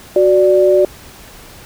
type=tone pair together; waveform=sine; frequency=370 / 587.3 Hz; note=F#4 / D5; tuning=0 / 0 cents; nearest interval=minor sixth; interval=800 cents; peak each=-10 dBFS; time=0.16-0.85 s; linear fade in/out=2 ms; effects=pink hiss -38 dBFS RMS until 1.65 s